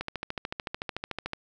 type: click train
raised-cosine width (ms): 0.3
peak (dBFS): -16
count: 19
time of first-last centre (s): 0.01-1.334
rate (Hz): 13.6
effects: none